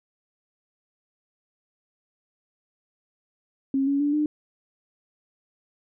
sine tone with pitch steps, 270.7 / 280.2 / 290.1 / 300.4 Hz, C#4 / C#4 / D4 / D4, -41 / +19 / -21 / +39 cents, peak -20 dBFS, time 3.74-4.26 s, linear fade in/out 2 ms, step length 130 ms, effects none

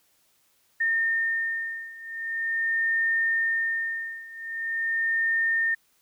sine beating tone pair, 1820 / 1820.43 Hz, A#6 / A#6, -42 / -42 cents, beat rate 0.43 Hz, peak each -28 / -26 dBFS, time 0.8-5.75 s, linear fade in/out 10 ms, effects white hiss -66 dBFS RMS until 6.01 s

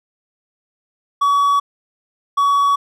triangle tone pair in turn, 1133 / 1129 Hz, C#6 / C#6, +37 / +31 cents, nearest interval unison, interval 6 cents, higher first, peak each -10 dBFS, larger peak neither, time 1.21-1.6 / 2.37-2.76 s, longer neither, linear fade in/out 10 ms, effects none

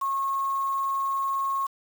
sine tone with quantisation, 1089 Hz, C#6, 31 cents flat, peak -24 dBFS, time 0.01-1.67 s, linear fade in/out 10 ms, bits 7, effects none

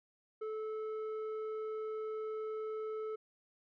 square tone with low-pass filter, 434.8 Hz, A4, 21 cents flat, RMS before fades -40 dBFS, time 0.41-3.16 s, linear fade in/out 10 ms, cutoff 1000 Hz, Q 1.6, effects none

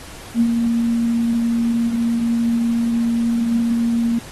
sine tone with ADSR envelope, 233 Hz, A#3, 1 cent flat, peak -10 dBFS, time 0.34-4.19 s, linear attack 69 ms, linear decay 40 ms, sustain -5 dB, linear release 6 ms, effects pink hiss -38 dBFS RMS until 4.31 s + AAC 32 kbps

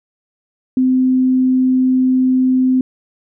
sine tone, 257.4 Hz, C4, 28 cents flat, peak -10 dBFS, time 0.77-2.81 s, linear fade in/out 2 ms, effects none

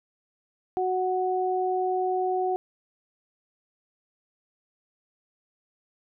sine tone pair together, 370 / 740 Hz, F#4 / F#5, 0 / 0 cents, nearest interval octave, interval 1200 cents, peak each -26 dBFS, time 0.77-2.56 s, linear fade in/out 0 ms, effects none

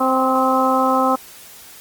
harmonic tone with a mistuned harmonic, 261.6 Hz, C4, in tune, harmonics 1 / 2 / 3 / 4 / 5, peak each -20 / -20 / -20 / -20 / -20 dBFS, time 0-1.16 s, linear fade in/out 10 ms, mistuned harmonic 5, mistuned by -22 cents, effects white hiss -41 dBFS RMS until 1.8 s + Opus 24 kbps

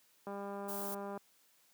click train, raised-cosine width 1 ms, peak -30 dBFS, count 182, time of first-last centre 0.27-1.175 s, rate 200 Hz
violet noise, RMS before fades -43 dBFS, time 0.68-0.95 s, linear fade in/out 10 ms
effects white hiss -69 dBFS RMS until 1.73 s + high-pass 150 Hz 12 dB/octave

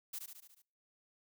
blue noise with echo, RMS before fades -42 dBFS, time 0.13-0.19 s, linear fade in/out 10 ms, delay 72 ms, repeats 6, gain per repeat -4 dB, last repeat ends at 0.622 s, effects noise-tail reverb RT60 0.5 s tail -26 dB re dry

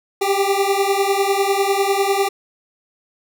25% pulse beating tone pair, 390 / 400 Hz, G4 / G4, -9 / +35 cents, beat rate 10 Hz, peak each -15 dBFS, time 0.21-2.29 s, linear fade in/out 10 ms, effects none

